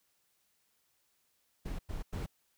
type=noise bursts; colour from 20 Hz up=brown; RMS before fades=-38 dBFS; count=3; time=1.65-2.264 s; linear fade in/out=10 ms; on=140 ms; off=97 ms; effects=white hiss -75 dBFS RMS until 2.57 s